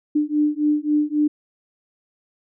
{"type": "beating tone pair", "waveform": "sine", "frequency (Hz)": [296.9, 300.6], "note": ["D4", "D4"], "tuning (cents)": [19, 40], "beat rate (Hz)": 3.7, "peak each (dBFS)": -20, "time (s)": [0.15, 1.28], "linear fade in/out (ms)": 10, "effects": []}